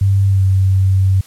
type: tone with pitch glide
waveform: sine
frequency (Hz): 98 to 95.43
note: G2 to G2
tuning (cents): 0 to -46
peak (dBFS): -9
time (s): 0.01-1.21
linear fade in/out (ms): 5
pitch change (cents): -46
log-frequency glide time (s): 0.28-0.43
effects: white hiss -44 dBFS RMS until 1.26 s + low-pass 12000 Hz 12 dB/octave